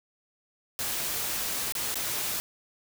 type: noise with dropouts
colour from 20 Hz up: white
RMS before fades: -31 dBFS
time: 0.79-2.4 s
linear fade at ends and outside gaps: 0 ms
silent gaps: 1.722-1.752 / 1.943-1.956 s
effects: none